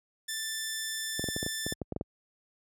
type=tone; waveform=10% pulse; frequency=1767 Hz; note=A6; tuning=7 cents sharp; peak=-24 dBFS; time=0.28-1.74 s; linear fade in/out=10 ms
type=clicks; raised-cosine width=2 ms; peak=-20 dBFS; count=12; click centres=1.195 / 1.241 / 1.287 / 1.364 / 1.429 / 1.464 / 1.665 / 1.724 / 1.817 / 1.923 / 1.963 / 2.011 s
effects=high-pass 60 Hz 12 dB/octave